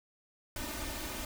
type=noise with comb filter; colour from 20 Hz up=pink; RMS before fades=-39 dBFS; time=0.56-1.25 s; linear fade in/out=2 ms; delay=3.3 ms; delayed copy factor=+0.85; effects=none